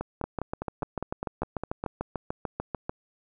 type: two click trains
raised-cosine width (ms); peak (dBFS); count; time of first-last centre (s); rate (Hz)
1; -17 / -16; 10 / 19; 0.01-1.839 / 0.24-2.895; 4.92 / 6.78
effects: none